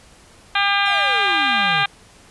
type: harmonic tone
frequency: 400.9 Hz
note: G4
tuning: 39 cents sharp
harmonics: 2 / 3 / 4 / 5 / 6 / 7 / 8 / 9 / 10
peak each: -22 / -23 / -21 / -27 / -23 / -28 / -26 / -27 / -30 dBFS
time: 0.55-1.86 s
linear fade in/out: 5 ms
type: exponential sweep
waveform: square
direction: down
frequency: 810 to 136.6 Hz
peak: -30 dBFS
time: 0.85-1.84 s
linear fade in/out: 10 ms
effects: pink hiss -48 dBFS RMS until 2.3 s + resampled to 24000 Hz